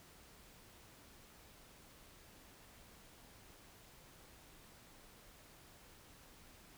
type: silence
effects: pink hiss -61 dBFS RMS until 6.77 s